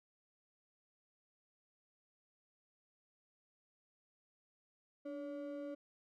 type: ring-modulated tone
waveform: triangle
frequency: 429.7 Hz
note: A4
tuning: 41 cents flat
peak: -37 dBFS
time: 5.05-5.75 s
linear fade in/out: 10 ms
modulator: 137 Hz
effects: none